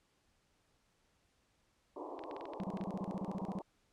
pink band-pass noise, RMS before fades -46 dBFS, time 1.96-3.62 s, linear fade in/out 5 ms, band 280 to 1100 Hz, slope 96 dB/octave
clicks, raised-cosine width 0.3 ms, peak -34 dBFS, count 10, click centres 2.192 / 2.238 / 2.312 / 2.365 / 2.41 / 2.455 / 2.535 / 2.601 / 2.773 / 2.812 s
sine tone bursts, 192.1 Hz, G3, 35 cents flat, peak -36 dBFS, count 15, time 2.6-3.587 s, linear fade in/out 0 ms, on 35 ms, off 33 ms
effects pink hiss -75 dBFS RMS until 3.92 s + low-pass 9000 Hz 12 dB/octave

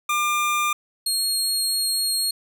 25% pulse tone pair in turn, 1200 / 4276 Hz, D6 / C8, +37 / +37 cents, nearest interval octave + minor seventh, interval 2200 cents, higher second, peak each -16 dBFS, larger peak neither, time 0.09-0.73 / 1.06-2.31 s, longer second, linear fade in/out 5 ms, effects none

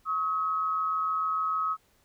sine tone pair together, 1108.7 / 1275.3 Hz, C#6 / D#6, 0 / +42 cents, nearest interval major second, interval 242 cents, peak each -35 / -26 dBFS, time 0.05-1.77 s, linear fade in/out 50 ms, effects pink hiss -66 dBFS RMS until 2.04 s

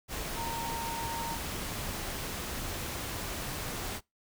sine tone in noise, 922 Hz, A#5, 19 cents flat, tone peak -36 dBFS, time 0.34-1.38 s, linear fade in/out 50 ms, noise pink, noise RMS -37 dBFS, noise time 0.08-4.01 s, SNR -2 dB, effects noise-tail reverb RT60 0.2 s tail -24 dB re dry

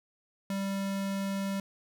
square tone, 196 Hz, G3, in tune, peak -31 dBFS, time 0.5-1.6 s, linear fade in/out 2 ms, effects none

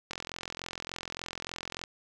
click train, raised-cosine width 0.2 ms, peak -19 dBFS, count 76, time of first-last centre 0.11-1.838 s, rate 43.4 Hz, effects none

